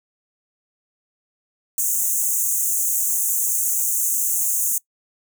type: high-pass noise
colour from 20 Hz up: pink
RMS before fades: -21 dBFS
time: 1.78-4.78 s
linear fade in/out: 2 ms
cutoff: 6300 Hz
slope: 96 dB/octave
effects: noise-tail reverb RT60 0.1 s tail -22 dB re dry